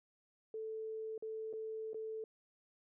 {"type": "tone with dropouts", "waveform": "sine", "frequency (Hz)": 440, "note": "A4", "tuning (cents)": 0, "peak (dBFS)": -40, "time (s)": [0.54, 2.24], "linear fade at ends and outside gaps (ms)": 2, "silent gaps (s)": [[1.179, 1.224], [1.529, 1.535], [1.933, 1.944]], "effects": []}